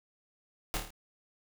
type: noise with echo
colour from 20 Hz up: pink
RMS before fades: -32 dBFS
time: 0.74-0.77 s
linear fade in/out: 0 ms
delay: 27 ms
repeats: 5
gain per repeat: -4 dB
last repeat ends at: 0.905 s
effects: none